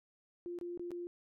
sine tone with dropouts, 349.2 Hz, F4, in tune, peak -39 dBFS, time 0.46-1.07 s, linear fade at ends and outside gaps 0 ms, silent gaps 0.588-0.612 / 0.775-0.795 / 0.907-0.916 s, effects none

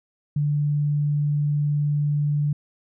sine tone, 146.83 Hz, D3, in tune, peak -19 dBFS, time 0.36-2.53 s, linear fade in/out 5 ms, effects none

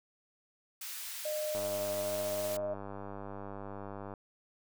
white high-pass noise, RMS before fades -42 dBFS, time 0.81-2.57 s, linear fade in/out 5 ms, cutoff 1400 Hz, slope 12 dB/octave
sine tone with pitch glide, 610 to 613.9 Hz, D#5 to D#5, -34 to -23 cents, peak -33 dBFS, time 1.25-2.74 s, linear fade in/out 5 ms, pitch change +11 cents, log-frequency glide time 2-2.12 s
click train, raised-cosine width 1 ms, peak -29 dBFS, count 259, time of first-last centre 1.55-4.138 s, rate 99.7 Hz
effects none

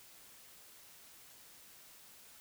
silence, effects white hiss -58 dBFS RMS until 2.4 s

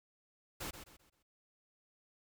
pink noise with echo, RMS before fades -42 dBFS, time 0.6-0.71 s, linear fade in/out 10 ms, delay 130 ms, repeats 4, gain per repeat -9 dB, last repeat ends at 1.23 s, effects none

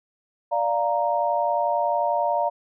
sine chord, Bb major, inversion first, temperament equal, 587.3 / 698.5 / 932.3 Hz, D5 / F5 / Bb5, 0 / 0 / 0 cents, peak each -25 / -24 / -24 dBFS, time 0.51-2.5 s, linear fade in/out 20 ms, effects none

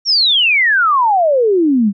sine exponential sweep, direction down, 5700 to 190 Hz, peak -9 dBFS, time 0.05-1.93 s, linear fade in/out 50 ms, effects none

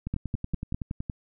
two click trains, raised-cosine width 5 ms, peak -19 / -16 dBFS, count 12 / 4, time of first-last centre 0.07-1.098 / 0.14-0.745 s, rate 10.7 / 4.96 Hz, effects none

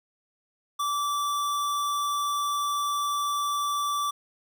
square tone, 1162 Hz, D6, 19 cents flat, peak -26 dBFS, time 0.79-4.11 s, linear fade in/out 10 ms, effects none

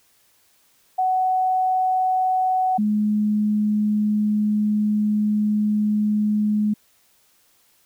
sine tone pair in turn, 746 / 210.7 Hz, F#5 / G#3, +14 / +25 cents, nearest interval octave + minor seventh, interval 2189 cents, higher first, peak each -17 dBFS, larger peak neither, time 0.98-2.78 / 2.78-6.74 s, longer second, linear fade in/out 10 ms, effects white hiss -60 dBFS RMS until 7.85 s

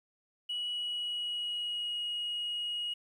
sine tone with pitch glide, 2927 to 2890 Hz, F#7 to F#7, -19 to -41 cents, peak -31 dBFS, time 0.49-2.94 s, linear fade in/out 10 ms, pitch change -22 cents, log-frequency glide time 0.63-2.01 s, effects tanh soft clip ceiling -30 dBFS + 11-bit

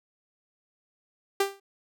sawtooth tone with exponential decay, 394.9 Hz, G4, 13 cents sharp, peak -15 dBFS, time 1.4-1.6 s, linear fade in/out 5 ms, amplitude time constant 42 ms, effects none

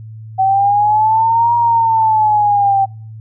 sine linear two-way sweep, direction up then down, 759 to 949 to 775 Hz, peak -9 dBFS, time 0.38-2.86 s, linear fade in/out 20 ms, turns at 1.55 s, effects noise-tail reverb RT60 0.4 s tail -23 dB re dry + added 110 Hz sine -29 dBFS peak until 3.2 s

